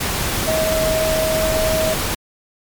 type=tone in noise; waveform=sine; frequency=635 Hz; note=D#5; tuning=35 cents sharp; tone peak=-17 dBFS; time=0.47-1.94 s; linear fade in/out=10 ms; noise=pink; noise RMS=-21 dBFS; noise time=0-2.15 s; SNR=+1 dB; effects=MP3 96 kbps